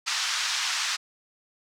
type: band-pass noise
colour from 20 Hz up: white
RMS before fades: -28 dBFS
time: 0.06-0.97 s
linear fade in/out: 20 ms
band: 1000 to 6100 Hz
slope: 24 dB/octave
effects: none